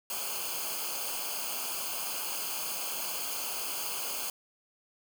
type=noise with comb filter; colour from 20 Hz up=white; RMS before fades=-35 dBFS; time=0.1-4.3 s; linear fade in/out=2 ms; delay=0.53 ms; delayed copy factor=-0.85; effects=none